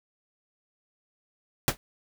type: noise with exponential decay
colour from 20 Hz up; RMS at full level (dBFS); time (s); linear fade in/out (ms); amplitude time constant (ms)
pink; -18; 1.68-1.77; 0; 18
effects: none